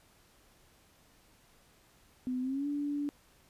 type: tone with pitch glide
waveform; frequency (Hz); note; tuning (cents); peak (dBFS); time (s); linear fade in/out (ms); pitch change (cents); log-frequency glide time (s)
sine; 253.1 to 289.1; B3 to D4; +43 to -27; -31; 2.27-3.09; 0; +230; 2.41-2.67
effects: pink hiss -64 dBFS RMS until 3.49 s + resampled to 32000 Hz